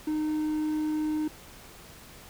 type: tone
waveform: triangle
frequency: 307.2 Hz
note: D#4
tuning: 22 cents flat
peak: -24 dBFS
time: 0.07-1.28 s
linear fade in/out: 5 ms
effects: pink hiss -49 dBFS RMS until 2.29 s